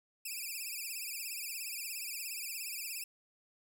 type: tone with vibrato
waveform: 5% pulse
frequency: 2489 Hz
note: D#7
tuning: in tune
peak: -30 dBFS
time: 0.25-3.04 s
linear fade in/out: 5 ms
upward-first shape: triangle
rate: 17 Hz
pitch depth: 150 cents each way
effects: none